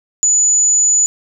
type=tone; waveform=sine; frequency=6940 Hz; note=A8; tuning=25 cents flat; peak=-9 dBFS; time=0.23-1.06 s; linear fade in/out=0 ms; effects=none